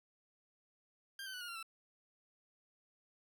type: tone with pitch steps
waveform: 20% pulse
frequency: 1592 / 1536 / 1482 / 1429.8 / 1379.5 / 1331 Hz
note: G6 / G6 / F#6 / F6 / F6 / E6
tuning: +26 / -36 / +2 / +40 / -22 / +16 cents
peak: -39 dBFS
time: 1.19-1.628 s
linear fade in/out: 2 ms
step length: 73 ms
effects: none